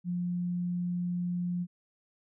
sine tone, 176.7 Hz, F3, 21 cents sharp, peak -29 dBFS, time 0.04-1.67 s, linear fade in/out 50 ms, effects none

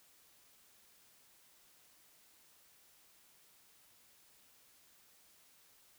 silence, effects white hiss -66 dBFS RMS until 5.98 s

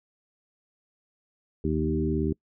harmonic tone with a mistuned harmonic, 77.78 Hz, D#2, in tune, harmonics 1 / 2 / 3 / 4 / 5, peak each -30 / -30 / -30 / -30 / -30 dBFS, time 1.64-2.33 s, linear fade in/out 5 ms, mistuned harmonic 2, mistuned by +16 cents, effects noise-tail reverb RT60 0.1 s tail -26 dB re dry

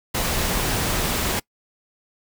pink noise, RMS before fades -23 dBFS, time 0.14-1.4 s, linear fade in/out 10 ms, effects noise-tail reverb RT60 0.1 s tail -24 dB re dry

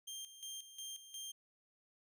20% pulse tone with tremolo, 3182 Hz, G7, 25 cents sharp, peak -39 dBFS, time 0.07-1.32 s, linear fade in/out 10 ms, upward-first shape square, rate 2.8 Hz, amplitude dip 70%, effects none

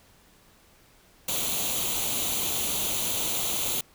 white noise with comb filter, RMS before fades -28 dBFS, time 1.28-3.81 s, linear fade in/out 5 ms, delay 0.29 ms, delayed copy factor +0.7, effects pink hiss -58 dBFS RMS until 3.94 s

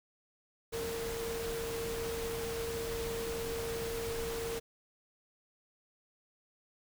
sine tone in noise, 459.6 Hz, A#4, 25 cents flat, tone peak -36 dBFS, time 0.72-4.6 s, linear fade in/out 20 ms, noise pink, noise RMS -41 dBFS, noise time 0.72-4.6 s, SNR +2 dB, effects none

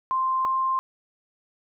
sine tone pair in turn, 1046 / 1052.1 Hz, C6 / C6, -1 / +9 cents, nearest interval unison, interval 10 cents, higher second, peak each -21 dBFS, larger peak neither, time 0.11-0.45 / 0.45-0.79 s, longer neither, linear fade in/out 0 ms, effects none

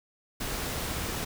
pink noise, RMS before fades -33 dBFS, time 0.4-1.25 s, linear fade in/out 10 ms, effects none

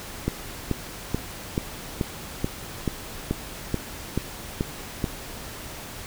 click train, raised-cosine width 3 ms, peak -10 dBFS, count 12, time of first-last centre 0.28-5.042 s, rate 2.31 Hz, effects pink hiss -38 dBFS RMS until 6.06 s

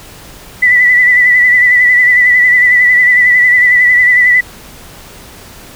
sine tone with vibrato, 1975.5 Hz, B6, in tune, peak -4 dBFS, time 0.62-4.41 s, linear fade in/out 10 ms, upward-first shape sine, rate 11 Hz, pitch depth 36 cents each way, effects pink hiss -34 dBFS RMS until 5.75 s

